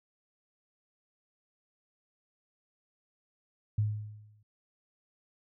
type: tone with exponential decay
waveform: sine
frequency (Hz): 105.9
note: G#2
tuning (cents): +34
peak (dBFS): -23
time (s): 3.78-4.43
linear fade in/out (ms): 5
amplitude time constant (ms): 140
effects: none